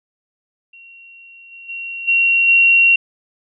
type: tone with level steps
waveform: sine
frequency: 2743 Hz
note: F7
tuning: 32 cents flat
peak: -39 / -35 / -25 / -11 / -8 dBFS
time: 0.73-2.96 s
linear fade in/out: 5 ms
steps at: 1.51 / 1.68 / 2.07 / 2.47 s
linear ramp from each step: 20 ms
effects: none